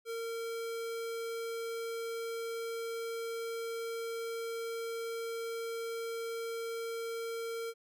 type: tone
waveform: square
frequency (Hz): 458.8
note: A#4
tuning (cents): -28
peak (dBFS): -37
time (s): 0.05-7.74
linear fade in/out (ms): 50
effects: none